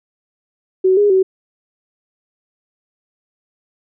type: tone with pitch steps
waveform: sine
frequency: 375.3 / 411.3 / 378.5 Hz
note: F#4 / G#4 / F#4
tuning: +25 / -17 / +39 cents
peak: -9 dBFS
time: 0.84-1.23 s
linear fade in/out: 10 ms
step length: 130 ms
effects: none